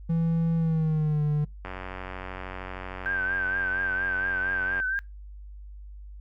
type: tone with pitch glide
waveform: triangle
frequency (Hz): 165.4 to 149.07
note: E3 to D3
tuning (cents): +6 to +26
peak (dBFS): -20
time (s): 0.09-1.45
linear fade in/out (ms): 10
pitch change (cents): -180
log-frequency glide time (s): 0.56-1.22
type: click train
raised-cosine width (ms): 0.5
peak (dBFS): -21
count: 294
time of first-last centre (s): 1.65-4.801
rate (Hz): 93
type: tone with vibrato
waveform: sine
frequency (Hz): 1558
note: G6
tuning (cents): -11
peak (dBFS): -25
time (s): 3.06-4.99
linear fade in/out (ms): 0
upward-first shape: triangle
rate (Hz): 4.3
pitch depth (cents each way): 69
effects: noise-tail reverb RT60 0.2 s tail -24 dB re dry + added 50 Hz sine -40 dBFS peak until 6.2 s